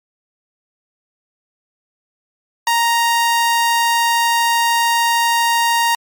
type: tone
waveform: sawtooth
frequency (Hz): 933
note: A#5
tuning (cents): +1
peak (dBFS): -9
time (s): 2.67-5.95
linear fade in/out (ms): 2
effects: MP3 96 kbps